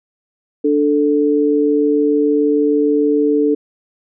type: tone pair together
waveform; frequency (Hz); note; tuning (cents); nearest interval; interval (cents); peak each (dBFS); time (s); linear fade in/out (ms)
sine; 293.7 / 440.4; D4 / A4; 0 / +2; perfect fifth; 702; -14; 0.64-3.55; 10
effects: none